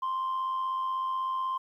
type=tone with amplitude modulation; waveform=sine; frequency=1046.5 Hz; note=C6; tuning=in tune; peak=-24 dBFS; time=0.02-1.58 s; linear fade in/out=10 ms; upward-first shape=sine; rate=96.2 Hz; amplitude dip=45%; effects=tanh soft clip ceiling -26 dBFS + 11-bit